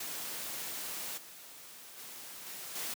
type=noise with level steps; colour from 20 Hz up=white; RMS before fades=-40 / -51 / -47 / -44 / -38 dBFS; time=0-2.94 s; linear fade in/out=5 ms; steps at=1.17 / 1.97 / 2.46 / 2.75 s; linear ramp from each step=10 ms; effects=high-pass 150 Hz 12 dB/octave